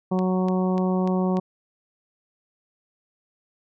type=harmonic tone; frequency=185 Hz; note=F#3; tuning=in tune; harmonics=1 / 2 / 3 / 4 / 5 / 6; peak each=-21 / -27 / -31 / -33 / -35 / -37 dBFS; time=0.11-1.4 s; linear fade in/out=10 ms
type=click train; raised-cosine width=0.2 ms; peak=-22 dBFS; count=5; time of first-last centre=0.19-1.37 s; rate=3.39 Hz
effects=none